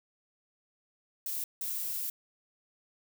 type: noise bursts at uneven times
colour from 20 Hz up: violet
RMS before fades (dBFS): -35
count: 2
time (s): 1.26-1.44 / 1.61-2.1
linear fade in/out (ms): 2
effects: none